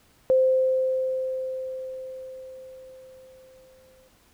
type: tone with exponential decay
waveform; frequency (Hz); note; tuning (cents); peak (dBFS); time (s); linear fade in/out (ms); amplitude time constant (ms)
sine; 520; C5; -11; -15; 0.3-4.08; 0; 820
effects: pink hiss -60 dBFS RMS until 4.33 s